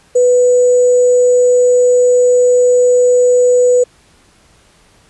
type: tone with sample-and-hold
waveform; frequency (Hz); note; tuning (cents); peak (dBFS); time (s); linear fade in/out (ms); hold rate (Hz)
sine; 496.2; B4; +8; -6; 0.15-3.84; 10; 7350
effects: pink hiss -49 dBFS RMS until 5.09 s + resampled to 24000 Hz